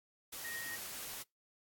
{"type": "tone in noise", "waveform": "sine", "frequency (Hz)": 1870, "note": "A#6", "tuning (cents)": 5, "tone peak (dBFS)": -42, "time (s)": [0.44, 0.76], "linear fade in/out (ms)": 10, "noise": "white", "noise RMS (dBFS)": -45, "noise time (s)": [0.32, 1.23], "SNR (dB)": 0, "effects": ["noise-tail reverb RT60 0.2 s tail -25 dB re dry", "AAC 64 kbps"]}